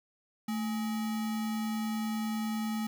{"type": "tone with sample-and-hold", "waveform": "sine", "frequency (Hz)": 220, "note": "A3", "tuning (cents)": 0, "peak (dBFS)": -30, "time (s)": [0.48, 2.87], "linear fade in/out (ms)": 5, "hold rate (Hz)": 1050, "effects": []}